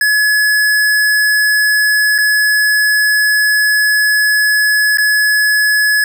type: tone with dropouts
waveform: square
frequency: 1700 Hz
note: G#6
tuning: 40 cents sharp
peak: -10 dBFS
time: 0.01-6.04 s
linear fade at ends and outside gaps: 2 ms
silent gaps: 2.181-2.185 / 4.973-4.983 s
effects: none